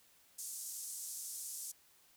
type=band-pass noise; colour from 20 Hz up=pink; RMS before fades=-45 dBFS; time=0.38-1.72 s; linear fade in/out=10 ms; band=6600 to 12000 Hz; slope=24 dB/octave; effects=white hiss -67 dBFS RMS until 2.16 s